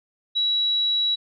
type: tone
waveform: sine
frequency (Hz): 3900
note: B7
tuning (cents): -23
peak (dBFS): -19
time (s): 0.35-1.16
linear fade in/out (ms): 20
effects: none